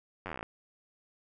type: slowing click train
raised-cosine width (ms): 0.5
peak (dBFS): -23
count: 13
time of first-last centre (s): 0.26-0.429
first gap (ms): 10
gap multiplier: 1.06
effects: none